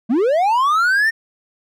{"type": "linear sweep", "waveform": "triangle", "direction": "up", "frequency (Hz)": [203.6, 1845], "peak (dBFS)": -11, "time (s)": [0.09, 1.11], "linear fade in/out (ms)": 20, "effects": []}